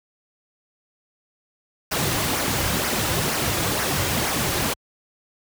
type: noise with flanger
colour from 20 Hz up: pink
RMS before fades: -23 dBFS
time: 1.91-4.74 s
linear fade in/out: 10 ms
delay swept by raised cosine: 0.25 to 4.65 ms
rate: 2.1 Hz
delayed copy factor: -0.5
effects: high-pass 60 Hz 12 dB/octave